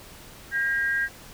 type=tone pair together; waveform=sine; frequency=1612 / 1895.6 Hz; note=G6 / A#6; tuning=+48 / +28 cents; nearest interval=minor third; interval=280 cents; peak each=-23 / -29 dBFS; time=0.51-1.09 s; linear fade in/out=50 ms; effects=pink hiss -46 dBFS RMS until 1.33 s